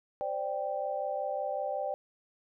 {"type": "chord", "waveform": "sine", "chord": "C suspended second", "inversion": "none", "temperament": "just", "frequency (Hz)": [523.3, 588.7, 784.9], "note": ["C5", "D5", "G5"], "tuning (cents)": [0, 4, 2], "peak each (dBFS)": [-37, -34, -35], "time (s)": [0.21, 1.94], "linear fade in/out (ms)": 0, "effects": []}